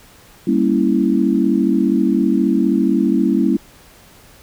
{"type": "chord", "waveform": "sine", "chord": "G diminished seventh", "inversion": "none", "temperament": "equal with one note detuned", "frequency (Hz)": [198.05, 233.1, 277.2, 329.6], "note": ["G3", "Bb3", "Db4", "Fb4"], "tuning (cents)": [18, 0, 0, 0], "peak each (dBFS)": -18, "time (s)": [0.47, 3.57], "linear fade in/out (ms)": 5, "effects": ["pink hiss -46 dBFS RMS until 4.42 s"]}